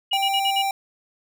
sine tone bursts, 2887 Hz, F#7, 43 cents flat, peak -20 dBFS, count 5, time 0.11-0.622 s, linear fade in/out 10 ms, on 64 ms, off 48 ms
square tone, 784 Hz, G5, in tune, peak -22 dBFS, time 0.13-0.71 s, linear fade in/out 2 ms
effects none

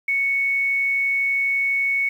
sine tone with quantisation, 2217 Hz, C#7, in tune, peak -18 dBFS, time 0.08-2.09 s, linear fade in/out 5 ms, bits 8, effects none

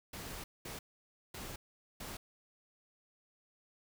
pink noise bursts at uneven times, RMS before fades -45 dBFS, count 4, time 0.13-0.44 / 0.65-0.79 / 1.34-1.56 / 2-2.17 s, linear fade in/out 5 ms, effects none

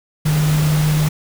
sine tone in noise, 152.3 Hz, D#3, 37 cents flat, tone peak -13 dBFS, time 0.25-1.09 s, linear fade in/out 10 ms, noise pink, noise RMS -25 dBFS, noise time 0.25-1.09 s, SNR +9 dB, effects none

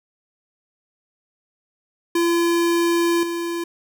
square tone with level steps, 340.5 Hz, F4, 44 cents flat, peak -17 / -24 dBFS, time 2.15-3.64 s, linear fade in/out 5 ms, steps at 3.23 s, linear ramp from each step 2 ms, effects none

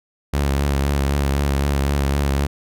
sawtooth tone with vibrato, 70 Hz, C#2, 18 cents sharp, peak -13 dBFS, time 0.33-2.47 s, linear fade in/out 10 ms, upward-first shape triangle, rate 3.9 Hz, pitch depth 40 cents each way, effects none

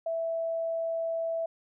sine tone, 659.3 Hz, E5, in tune, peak -28 dBFS, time 0.06-1.46 s, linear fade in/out 5 ms, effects none

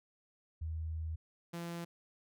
sine / sawtooth tone pair in turn, 80 / 170.4 Hz, D#2 / F3, +49 / -42 cents, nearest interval octave + minor second, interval 1309 cents, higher second, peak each -36 / -36 dBFS, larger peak neither, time 0.61-1.16 / 1.53-1.85 s, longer first, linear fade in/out 10 ms, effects none

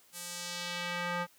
square tone with band-pass filter sweep, 175.4 Hz, F3, 8 cents sharp, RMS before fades -37 dBFS, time 0.12-1.27 s, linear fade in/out 50 ms, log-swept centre 11000 to 1200 Hz, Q 1, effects white hiss -63 dBFS RMS until 1.38 s + high-pass 80 Hz 12 dB/octave

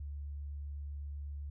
sine tone with vibrato, 71.9 Hz, D2, 36 cents flat, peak -39 dBFS, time 0-1.5 s, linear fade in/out 5 ms, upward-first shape triangle, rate 7.9 Hz, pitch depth 9 cents each way, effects none

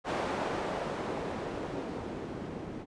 blue noise with low-pass filter sweep, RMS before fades -36 dBFS, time 0.04-2.86 s, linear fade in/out 50 ms, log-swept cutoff 680 to 260 Hz, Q 0.86, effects resampled to 22050 Hz

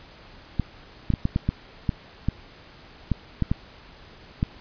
clicks, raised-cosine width 5 ms, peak -9 dBFS, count 12, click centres 0.597 / 1.103 / 1.138 / 1.254 / 1.361 / 1.49 / 1.892 / 2.286 / 3.117 / 3.423 / 3.515 / 4.429 s, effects pink hiss -48 dBFS RMS until 4.6 s + resampled to 11025 Hz

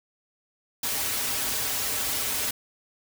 white noise with comb filter, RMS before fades -28 dBFS, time 0.83-2.51 s, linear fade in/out 5 ms, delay 5.7 ms, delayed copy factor -0.9, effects none

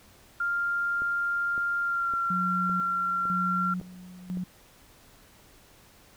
sine tone with pitch glide, 1396.9 to 1371.3 Hz, F6 to F6, 0 to -32 cents, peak -25 dBFS, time 0.4-3.74 s, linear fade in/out 5 ms, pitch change -32 cents, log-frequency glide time 1.81-2.15 s
click train, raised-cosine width 2 ms, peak -30 dBFS, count 7, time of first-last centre 1.02-4.372 s, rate 1.79 Hz
sine tone with tremolo, 181.6 Hz, F#3, 32 cents flat, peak -29 dBFS, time 2.3-4.44 s, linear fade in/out 5 ms, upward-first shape square, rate 1 Hz, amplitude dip 80%
effects pink hiss -56 dBFS RMS until 6.16 s

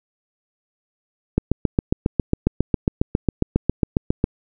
click train, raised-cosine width 3 ms, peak -3 dBFS, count 22, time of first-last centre 1.38-4.241 s, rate 7.34 Hz, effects none

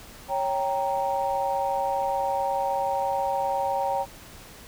sine chord, G diminished, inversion second, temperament equal, 554.4 / 784 / 932.3 Hz, Db5 / G5 / Bb5, 0 / 0 / 0 cents, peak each -28 / -26 / -28 dBFS, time 0.28-4.06 s, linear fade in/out 50 ms, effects tanh soft clip ceiling -14 dBFS + pink hiss -46 dBFS RMS until 4.67 s

